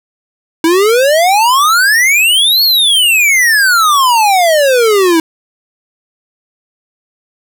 square exponential two-way sweep, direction up then down, 317.2 to 4435 to 317.2 Hz, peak -7 dBFS, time 0.64-5.2 s, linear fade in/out 2 ms, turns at 2.63 s, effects none

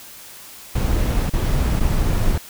brown noise with dropouts, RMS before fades -18 dBFS, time 0.75-2.38 s, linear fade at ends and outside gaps 5 ms, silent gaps 1.298-1.334 / 1.798-1.805 s, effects white hiss -40 dBFS RMS until 2.49 s

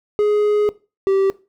triangle tone pair in turn, 417.9 / 388.5 Hz, G#4 / G4, +11 / -16 cents, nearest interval minor second, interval 127 cents, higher first, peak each -11 dBFS, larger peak neither, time 0.19-0.69 / 1.07-1.3 s, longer first, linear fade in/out 0 ms, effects noise-tail reverb RT60 0.3 s tail -19 dB re dry

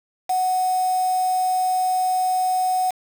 sine tone with quantisation, 740 Hz, F#5, in tune, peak -18 dBFS, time 0.29-2.91 s, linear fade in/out 10 ms, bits 5, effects none

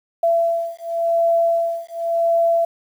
sine beating tone pair, 672 / 672.91 Hz, E5 / E5, +33 / +35 cents, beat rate 0.91 Hz, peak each -19 dBFS, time 0.23-2.65 s, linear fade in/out 5 ms, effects 8-bit

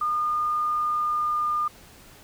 sine tone with pitch glide, 1217 to 1209.3 Hz, D#6 to D#6, -39 to -50 cents, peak -22 dBFS, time 0.01-1.68 s, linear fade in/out 5 ms, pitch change -11 cents, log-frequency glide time 0.71-1.54 s, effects pink hiss -50 dBFS RMS until 2.23 s

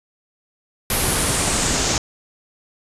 pink noise with low-pass filter sweep, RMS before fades -20 dBFS, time 0.9-1.98 s, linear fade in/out 2 ms, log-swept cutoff 12000 to 6400 Hz, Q 3.1, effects resampled to 32000 Hz

